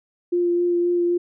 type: tone with vibrato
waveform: sine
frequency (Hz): 349.2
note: F4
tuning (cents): 0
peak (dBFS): -17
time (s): 0.32-1.18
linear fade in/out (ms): 10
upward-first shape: sine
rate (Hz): 3.8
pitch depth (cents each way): 12
effects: none